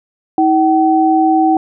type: tone pair together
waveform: sine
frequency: 320.1 / 762 Hz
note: D#4 / G5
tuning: +49 / -49 cents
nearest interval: octave + minor third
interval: 1502 cents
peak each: -11 dBFS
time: 0.38-1.57 s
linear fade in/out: 2 ms
effects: none